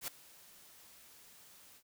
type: noise with ADSR envelope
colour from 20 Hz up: white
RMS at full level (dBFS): -38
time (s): 0.01-1.83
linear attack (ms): 67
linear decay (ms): 6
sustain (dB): -21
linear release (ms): 68
effects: none